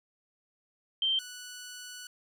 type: tone pair in turn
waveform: sine / 10% pulse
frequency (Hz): 3136 / 1480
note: G7 / F#6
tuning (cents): 0 / 0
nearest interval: octave + minor second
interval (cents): 1300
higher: first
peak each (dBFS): -25 / -34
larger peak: first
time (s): 1.02-1.19 / 1.19-2.07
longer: second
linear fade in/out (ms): 2
effects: none